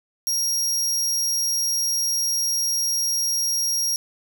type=tone; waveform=sawtooth; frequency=5620 Hz; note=F8; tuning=10 cents sharp; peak=-18 dBFS; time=0.27-3.96 s; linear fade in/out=0 ms; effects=none